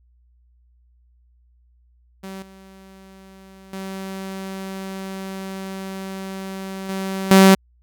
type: tone with level steps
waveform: sawtooth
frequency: 191.9 Hz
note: G3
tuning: 37 cents flat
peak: -28 / -39 / -25 / -20 / -4 dBFS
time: 2.23-7.55 s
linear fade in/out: 10 ms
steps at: 2.42 / 3.73 / 6.89 / 7.31 s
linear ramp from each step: 2 ms
effects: added 60 Hz sine -54 dBFS peak until 7.82 s